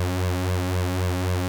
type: tone with flanger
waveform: sawtooth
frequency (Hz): 91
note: F#2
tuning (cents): -28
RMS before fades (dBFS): -24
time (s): 0-1.48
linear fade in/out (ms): 0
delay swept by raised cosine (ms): 1.8 to 3.7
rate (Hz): 3.8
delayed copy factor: +1
effects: none